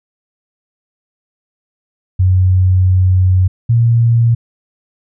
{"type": "tone pair in turn", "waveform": "sine", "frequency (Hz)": [92.5, 116.75], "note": ["F#2", "A#2"], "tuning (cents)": [0, 3], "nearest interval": "major third", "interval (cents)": 403, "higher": "second", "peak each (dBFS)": -7, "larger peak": "neither", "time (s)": [[2.19, 3.48], [3.69, 4.35]], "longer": "first", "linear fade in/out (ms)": 10, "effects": []}